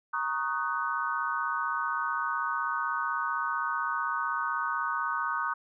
sine chord, D# minor seventh, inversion second, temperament equal with one note detuned, 932.3 / 1108.7 / 1244.5 / 1499.8 Hz, A#5 / C#6 / D#6 / F#6, 0 / 0 / 0 / +23 cents, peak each -35 / -34 / -32 / -33 dBFS, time 0.13-5.54 s, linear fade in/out 10 ms, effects none

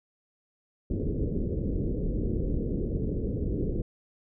pink low-pass noise, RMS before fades -29 dBFS, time 0.9-3.82 s, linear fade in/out 5 ms, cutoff 480 Hz, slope 48 dB/octave, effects none

